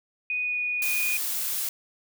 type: tone with pitch glide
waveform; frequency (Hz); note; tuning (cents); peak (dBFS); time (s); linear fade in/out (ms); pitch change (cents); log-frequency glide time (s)
sine; 2484 to 2464; D#7 to D#7; -3 to -17; -25; 0.3-1.17; 2; -14; 0.4-0.59
type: noise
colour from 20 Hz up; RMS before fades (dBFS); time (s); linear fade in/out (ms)
blue; -29; 0.82-1.69; 2
effects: none